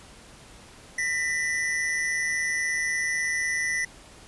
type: tone pair together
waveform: square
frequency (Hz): 1827.7 / 1984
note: A#6 / B6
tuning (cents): -35 / +7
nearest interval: minor second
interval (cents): 142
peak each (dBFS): -33 / -26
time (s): 0.98-3.85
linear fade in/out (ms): 5
effects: pink hiss -49 dBFS RMS until 4.27 s + resampled to 24000 Hz